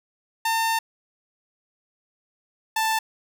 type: tone pair in turn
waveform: sawtooth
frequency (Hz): 900 / 884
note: A5 / A5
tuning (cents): +39 / +8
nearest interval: unison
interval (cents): 31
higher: first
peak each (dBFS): -17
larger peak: neither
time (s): 0.45-0.79 / 2.76-2.99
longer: first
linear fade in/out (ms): 5
effects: none